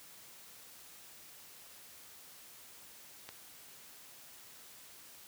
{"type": "click", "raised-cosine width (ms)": 0.2, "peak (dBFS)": -27, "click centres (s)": 3.29, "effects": ["white hiss -55 dBFS RMS until 5.27 s", "high-pass 60 Hz 12 dB/octave"]}